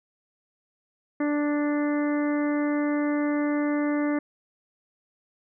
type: harmonic tone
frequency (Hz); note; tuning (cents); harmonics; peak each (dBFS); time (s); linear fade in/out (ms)
293.7; D4; 0; 1 / 2 / 3 / 4 / 5 / 6 / 7; -23 / -31 / -39 / -38 / -41 / -39 / -40; 1.2-4.19; 5
effects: none